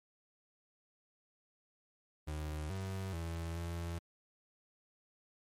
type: tone with pitch steps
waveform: 35% pulse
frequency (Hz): 76.5 / 95.6 / 83.2 / 84.8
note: D#2 / G2 / E2 / E2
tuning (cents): -29 / -43 / +17 / +50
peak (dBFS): -36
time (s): 2.27-3.99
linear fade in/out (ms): 10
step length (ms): 430
effects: MP3 64 kbps